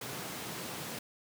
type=high-pass noise; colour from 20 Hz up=pink; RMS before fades=-41 dBFS; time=0.01-0.99 s; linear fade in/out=5 ms; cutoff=120 Hz; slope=24 dB/octave; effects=none